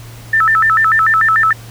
sine tone with vibrato, 1528 Hz, G6, 45 cents flat, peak -8 dBFS, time 0.33-1.53 s, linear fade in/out 5 ms, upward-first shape square, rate 6.8 Hz, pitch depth 270 cents each way, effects added 115 Hz sine -32 dBFS peak until 1.7 s + pink hiss -38 dBFS RMS until 1.7 s

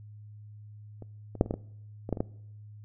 clicks, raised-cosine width 2 ms, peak -30 / -27 / -7 / -26 / -16 / -19 / -22 / -14 / -23 / -14 dBFS, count 10, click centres 1.023 / 1.353 / 1.411 / 1.461 / 1.509 / 1.54 / 2.091 / 2.127 / 2.172 / 2.205 s, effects noise-tail reverb RT60 0.8 s tail -22 dB re dry + added 105 Hz sine -45 dBFS peak until 2.84 s

